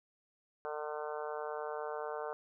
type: harmonic tone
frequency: 150.8 Hz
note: D3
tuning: 46 cents sharp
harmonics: 3 / 4 / 5 / 6 / 7 / 8 / 9 / 10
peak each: -41 / -43 / -45 / -47 / -48 / -49 / -50 / -51 dBFS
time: 0.65-2.33 s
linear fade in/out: 0 ms
effects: none